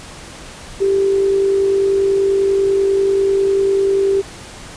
sine tone with amplitude modulation, 392 Hz, G4, in tune, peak -10 dBFS, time 0.8-4.22 s, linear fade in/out 20 ms, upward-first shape sine, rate 50.2 Hz, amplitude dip 35%, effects pink hiss -35 dBFS RMS until 4.76 s + resampled to 22050 Hz

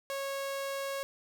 sawtooth tone, 550 Hz, C#5, 14 cents flat, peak -30 dBFS, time 0.1-1.03 s, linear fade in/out 0 ms, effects none

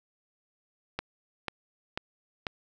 click train, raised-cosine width 0.3 ms, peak -15 dBFS, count 4, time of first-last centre 0.99-2.468 s, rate 2.03 Hz, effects none

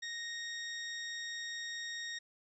20% pulse tone, 1864.7 Hz, A#6, in tune, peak -34 dBFS, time 0.02-2.19 s, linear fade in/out 10 ms, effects resampled to 22050 Hz + 12-bit

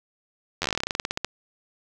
slowing click train, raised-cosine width 0.2 ms, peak -8 dBFS, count 20, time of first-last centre 0.62-1.246 s, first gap 11 ms, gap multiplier 1.11, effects none

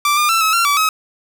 sawtooth tone with pitch steps, 1172 / 1205 / 1336 / 1290 / 1369 / 1150 / 1277 Hz, D6 / D6 / E6 / E6 / F6 / D6 / D#6, -4 / +44 / +23 / -38 / -35 / -37 / +45 cents, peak -9 dBFS, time 0.05-0.89 s, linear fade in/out 2 ms, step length 120 ms, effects none

